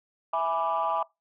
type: chord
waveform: sine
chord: E dominant seventh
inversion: none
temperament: equal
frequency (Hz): 659.3 / 830.6 / 987.8 / 1174.7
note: E5 / G#5 / B5 / D6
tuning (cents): 0 / 0 / 0 / 0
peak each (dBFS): -29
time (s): 0.33-1.03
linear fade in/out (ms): 5
effects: noise-tail reverb RT60 0.2 s tail -22 dB re dry + tanh soft clip ceiling -18 dBFS